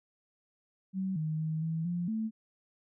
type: tone with pitch steps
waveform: sine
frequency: 189.9 / 156.2 / 157.8 / 161.9 / 174.6 / 220.4 Hz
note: F#3 / D#3 / D#3 / E3 / F3 / A3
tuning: +45 / +7 / +25 / -31 / 0 / +3 cents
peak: -30 dBFS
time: 0.93-2.31 s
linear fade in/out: 50 ms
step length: 230 ms
effects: none